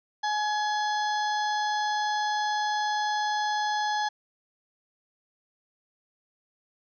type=harmonic tone with a mistuned harmonic; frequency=843 Hz; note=G#5; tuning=26 cents sharp; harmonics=1 / 2 / 4 / 5 / 6 / 7; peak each=-26 / -32 / -38 / -40 / -42 / -43 dBFS; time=0.23-4.09 s; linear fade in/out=10 ms; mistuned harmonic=7; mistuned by=+68 cents; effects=none